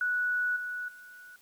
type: tone with level steps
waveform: sine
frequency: 1473 Hz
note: F#6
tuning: 8 cents flat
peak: -26 / -33 / -47 dBFS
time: 0.01-1.36 s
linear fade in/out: 2 ms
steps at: 0.56 / 0.88 s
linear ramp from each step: 5 ms
effects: white hiss -62 dBFS RMS until 1.41 s